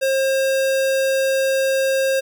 square tone, 535 Hz, C5, 38 cents sharp, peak -17 dBFS, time 0.01-2.21 s, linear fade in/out 20 ms, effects none

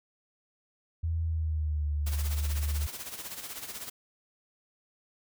sine tone with pitch glide, 82 to 73.9 Hz, E2 to D2, -9 to +11 cents, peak -27 dBFS, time 1.03-2.87 s, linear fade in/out 10 ms, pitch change -180 cents, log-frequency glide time 1.23-1.87 s
white noise with tremolo, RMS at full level -38 dBFS, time 2.06-3.9 s, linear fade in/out 10 ms, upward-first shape sine, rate 16 Hz, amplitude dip 65%
effects none

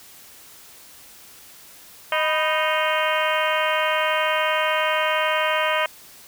harmonic tone with a mistuned harmonic, 310.5 Hz, D#4, 3 cents flat, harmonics 2 / 3 / 4 / 5 / 6 / 7 / 8 / 9 / 10, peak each -24 / -26 / -27 / -28 / -29 / -29 / -30 / -31 / -31 dBFS, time 2.12-5.86 s, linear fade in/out 2 ms, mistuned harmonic 3, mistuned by +98 cents, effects white hiss -46 dBFS RMS until 6.27 s

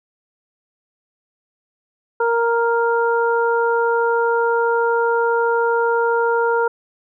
harmonic tone, 466.2 Hz, A#4, in tune, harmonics 1 / 2 / 3, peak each -17 / -20 / -22 dBFS, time 2.2-6.68 s, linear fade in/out 5 ms, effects none

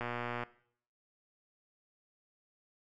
click train, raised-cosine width 0.5 ms, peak -22 dBFS, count 52, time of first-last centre 0.01-0.435 s, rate 120 Hz, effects noise-tail reverb RT60 0.6 s tail -19 dB re dry

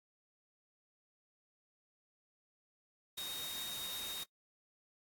sine tone in noise, 3729 Hz, A#7, in tune, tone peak -41 dBFS, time 3.17-4.24 s, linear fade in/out 10 ms, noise white, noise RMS -45 dBFS, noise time 3.17-4.24 s, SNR +1 dB, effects noise-tail reverb RT60 0.1 s tail -23 dB re dry + AAC 64 kbps

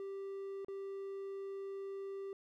triangle tone with dropouts, 392 Hz, G4, in tune, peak -39 dBFS, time 0-2.33 s, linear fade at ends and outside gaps 1 ms, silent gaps 0.647-0.683 s, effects none

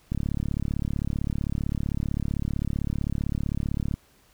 click train, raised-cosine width 5 ms, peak -15 dBFS, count 137, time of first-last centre 0.12-3.94 s, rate 35.6 Hz, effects pink hiss -60 dBFS RMS until 4.33 s

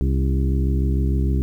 harmonic tone with a mistuned harmonic, 66.6 Hz, C2, 31 cents sharp, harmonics 1 / 2 / 3 / 4 / 5 / 6, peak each -18 / -24 / -28 / -30 / -32 / -34 dBFS, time 0.01-1.42 s, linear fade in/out 0 ms, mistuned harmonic 4, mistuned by +48 cents, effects 9-bit

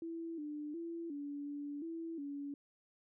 sine tone with pitch steps, 331.4 / 297.7 / 335.6 / 286.9 / 288.6 / 329.9 / 284.1 Hz, E4 / D4 / E4 / D4 / D4 / E4 / C#4, +9 / +24 / +31 / -40 / -30 / +1 / +43 cents, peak -40 dBFS, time 0.02-2.54 s, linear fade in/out 2 ms, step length 360 ms, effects none

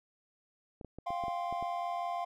clicks, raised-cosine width 2 ms, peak -31 dBFS, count 8, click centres 0.812 / 0.847 / 0.986 / 1.105 / 1.238 / 1.282 / 1.526 / 1.626 s
triangle chord, F suspended second, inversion none, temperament equal, 698.5 / 784 / 1046.5 Hz, F5 / G5 / C6, 0 / 0 / 0 cents, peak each -33 / -39 / -38 dBFS, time 1.06-2.25 s, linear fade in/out 10 ms
effects none

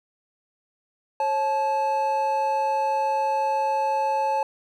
triangle tone pair together, 544 / 866 Hz, C#5 / A5, -33 / -28 cents, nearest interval minor sixth, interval 805 cents, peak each -25 / -20 dBFS, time 1.2-4.43 s, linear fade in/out 2 ms, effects none

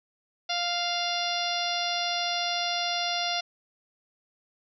harmonic tone, 698.5 Hz, F5, in tune, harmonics 1 / 2 / 3 / 4 / 5 / 6 / 7 / 8, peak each -31 / -37 / -37 / -35 / -33 / -36 / -35 / -37 dBFS, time 0.49-3.41 s, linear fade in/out 10 ms, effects none

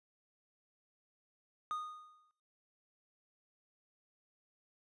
triangle tone with exponential decay, 1234 Hz, D#6, 15 cents flat, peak -32 dBFS, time 1.71-2.31 s, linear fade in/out 0 ms, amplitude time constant 130 ms, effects noise-tail reverb RT60 0.6 s tail -21 dB re dry + resampled to 24000 Hz

